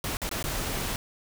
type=noise with dropouts; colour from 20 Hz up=pink; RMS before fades=-31 dBFS; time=0.04-0.96 s; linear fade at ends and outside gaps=1 ms; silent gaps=0.17-0.217 / 0.292-0.313 / 0.427-0.44 s; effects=none